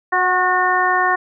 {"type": "harmonic tone with a mistuned harmonic", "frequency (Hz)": 363.9, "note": "F#4", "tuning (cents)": -29, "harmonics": [1, 2, 3, 4, 5], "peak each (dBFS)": [-25, -19, -18, -23, -19], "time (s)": [0.12, 1.16], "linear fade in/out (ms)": 10, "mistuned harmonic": 2, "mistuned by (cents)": 23, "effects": []}